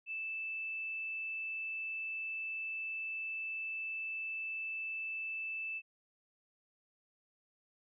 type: tone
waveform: sine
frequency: 2637 Hz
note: E7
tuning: in tune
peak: -37 dBFS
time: 0.06-5.82 s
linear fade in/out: 50 ms
effects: none